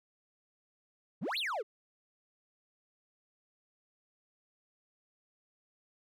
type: exponential two-way sweep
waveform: triangle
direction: up then down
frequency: 130.81 to 4471 to 373.1 Hz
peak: -31 dBFS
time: 1.21-1.63 s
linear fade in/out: 20 ms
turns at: 1.38 s
effects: none